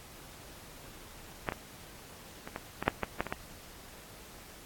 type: clicks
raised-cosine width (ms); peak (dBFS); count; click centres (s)
0.5; -14 / -19 / -26 / -21 / -17 / -7 / -14 / -13 / -21 / -17; 10; 1.488 / 1.522 / 2.475 / 2.561 / 2.826 / 2.88 / 3.033 / 3.206 / 3.267 / 3.325
effects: pink hiss -51 dBFS RMS until 4.65 s + AAC 64 kbps